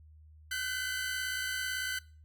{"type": "tone cluster", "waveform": "sawtooth", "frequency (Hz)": [1477, 1535, 2019], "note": ["F#6", "G6", "B6"], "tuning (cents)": [-3, -37, 38], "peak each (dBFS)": [-37, -31, -38], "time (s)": [0.51, 1.99], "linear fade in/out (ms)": 5, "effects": ["noise-tail reverb RT60 0.4 s tail -21 dB re dry", "added 77 Hz sine -53 dBFS peak until 2.24 s"]}